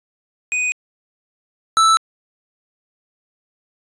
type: tone pair in turn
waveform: square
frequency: 2489 / 1318.5 Hz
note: D#7 / E6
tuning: 0 / 0 cents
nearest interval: major seventh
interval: 1100 cents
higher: first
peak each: -18 / -11 dBFS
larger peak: second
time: 0.52-0.72 / 1.77-1.97 s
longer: neither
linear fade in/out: 0 ms
effects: resampled to 22050 Hz